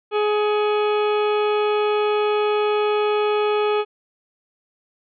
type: harmonic tone with a mistuned harmonic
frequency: 420 Hz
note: G#4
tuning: 19 cents sharp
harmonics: 1 / 2 / 3 / 4 / 5 / 6 / 7 / 8 / 10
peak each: -18 / -26 / -27 / -38 / -40 / -32 / -39 / -36 / -48 dBFS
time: 0.11-3.85 s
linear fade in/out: 50 ms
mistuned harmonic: 5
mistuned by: +100 cents
effects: none